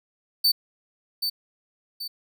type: tone with echo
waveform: 45% pulse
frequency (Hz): 4550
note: C#8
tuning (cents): +44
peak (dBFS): -16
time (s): 0.44-0.52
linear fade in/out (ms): 10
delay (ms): 780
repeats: 2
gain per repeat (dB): -7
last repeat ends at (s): 2.08
effects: none